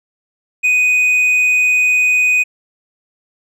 sine tone with hard clipping, 2492 Hz, D#7, 2 cents sharp, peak -11 dBFS, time 0.63-2.44 s, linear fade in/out 20 ms, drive 3 dB, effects none

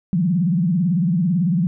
sine tone with vibrato, 174.61 Hz, F3, in tune, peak -15 dBFS, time 0.13-1.67 s, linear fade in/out 0 ms, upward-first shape sine, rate 18 Hz, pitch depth 200 cents each way, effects none

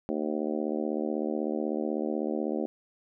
harmonic tone, 76.1 Hz, D#2, 38 cents flat, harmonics 3 / 4 / 5 / 6 / 7 / 8 / 9 / 10, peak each -33 / -33 / -34 / -40 / -36 / -40 / -43 / -45 dBFS, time 0.09-2.66 s, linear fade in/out 0 ms, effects none

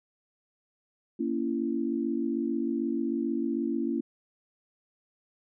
sine chord, A# diminished, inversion none, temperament just, 233.1 / 279.7 / 335.6 Hz, A#3 / C#4 / E4, 0 / +16 / +31 cents, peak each -31 dBFS, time 1.19-4.01 s, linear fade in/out 10 ms, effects none

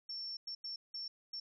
sine tone bursts at uneven times, 5430 Hz, F8, 50 cents flat, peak -40 dBFS, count 5, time 0.09-0.37 / 0.47-0.55 / 0.64-0.76 / 0.94-1.08 / 1.33-1.4 s, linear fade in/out 5 ms, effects none

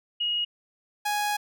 sine / sawtooth tone pair in turn, 2883 / 830.8 Hz, F#7 / G#5, -46 / 0 cents, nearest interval octave + minor seventh, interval 2154 cents, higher first, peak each -24 / -21 dBFS, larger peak second, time 0.2-0.45 / 1.05-1.37 s, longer second, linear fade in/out 10 ms, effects none

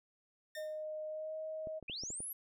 sawtooth tone with exponential decay, 1817 Hz, A#6, 45 cents flat, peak -40 dBFS, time 0.55-0.84 s, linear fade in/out 2 ms, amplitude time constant 61 ms
sine tone with pitch glide, 618 to 629.5 Hz, D#5 to D#5, -12 to +20 cents, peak -39 dBFS, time 0.56-1.8 s, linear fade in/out 20 ms, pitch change +32 cents, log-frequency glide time 1.07-1.36 s
clicks, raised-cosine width 2 ms, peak -35 dBFS, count 6, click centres 1.672 / 1.827 / 1.898 / 2.036 / 2.104 / 2.204 s
sine linear sweep, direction up, 2349 to 11910 Hz, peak -40 dBFS, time 1.88-2.33 s, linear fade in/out 5 ms
effects none

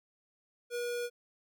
square tone, 481.4 Hz, B4, 44 cents flat, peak -34 dBFS, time 0.7-1.1 s, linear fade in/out 50 ms, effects none

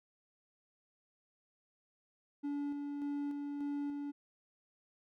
triangle tone with tremolo, 287 Hz, D4, 40 cents flat, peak -33 dBFS, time 2.43-4.12 s, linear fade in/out 20 ms, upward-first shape square, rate 1.7 Hz, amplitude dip 30%, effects none

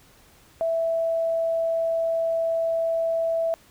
sine tone, 659.3 Hz, E5, in tune, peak -21 dBFS, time 0.61-3.54 s, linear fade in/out 0 ms, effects pink hiss -55 dBFS RMS until 3.7 s

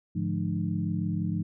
sine tone cluster, 103.1 / 145.9 / 172.2 / 211.4 / 302.1 Hz, G#2 / D3 / F3 / G#3 / D4, -12 / -11 / -24 / +31 / +49 cents, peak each -33 / -37 / -29 / -34 / -37 dBFS, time 0.15-1.43 s, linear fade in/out 10 ms, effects none

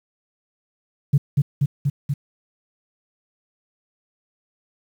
sine tone with echo, 141.2 Hz, C#3, 32 cents sharp, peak -10 dBFS, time 1.13-1.18 s, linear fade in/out 10 ms, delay 240 ms, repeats 4, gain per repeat -2 dB, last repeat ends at 2.14 s, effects tanh soft clip ceiling -7 dBFS + 8-bit

